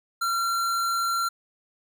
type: tone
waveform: square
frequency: 1368 Hz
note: F6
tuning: 36 cents flat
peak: -24 dBFS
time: 0.21-1.29 s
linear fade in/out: 10 ms
effects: none